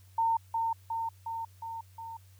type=tone with echo; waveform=sine; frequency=910 Hz; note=A#5; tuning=42 cents flat; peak=-24 dBFS; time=0.18-0.37 s; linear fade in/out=5 ms; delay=360 ms; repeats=5; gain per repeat=-3 dB; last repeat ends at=2.17 s; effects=added 94 Hz sine -54 dBFS peak until 2.39 s + white hiss -65 dBFS RMS until 2.39 s